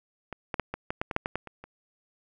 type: clicks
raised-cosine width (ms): 0.5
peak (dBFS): -21 / -15 / -11 / -17 / -15 / -13 / -17 / -9 / -14 / -14 / -26 / -28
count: 12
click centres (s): 0.327 / 0.542 / 0.597 / 0.74 / 0.905 / 1.015 / 1.112 / 1.164 / 1.259 / 1.356 / 1.473 / 1.64
effects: none